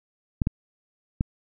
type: clicks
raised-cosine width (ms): 5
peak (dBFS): -10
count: 3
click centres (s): 0.418 / 0.471 / 1.209
effects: none